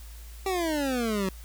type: exponential sweep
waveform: 25% pulse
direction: down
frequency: 392 to 185 Hz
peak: -22 dBFS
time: 0.46-1.29 s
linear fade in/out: 2 ms
effects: added 56 Hz sine -41 dBFS peak until 1.44 s + white hiss -52 dBFS RMS until 1.44 s